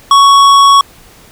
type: tone with hard clipping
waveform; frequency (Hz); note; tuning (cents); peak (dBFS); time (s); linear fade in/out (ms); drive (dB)
triangle; 1114; C#6; +8; -4; 0.11-0.81; 2; 16
effects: pink hiss -40 dBFS RMS until 1.31 s